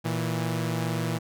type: tone pair together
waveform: sawtooth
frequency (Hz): 116.54 / 163.66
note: A#2 / E3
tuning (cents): 0 / -12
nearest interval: tritone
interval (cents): 588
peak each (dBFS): -25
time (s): 0.04-1.19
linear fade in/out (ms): 20
effects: none